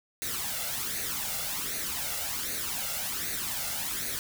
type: noise with flanger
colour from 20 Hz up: white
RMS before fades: -33 dBFS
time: 0.22-4.19 s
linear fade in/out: 0 ms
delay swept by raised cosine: 0.47 to 1.47 ms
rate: 1.3 Hz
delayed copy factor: +0.65
effects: none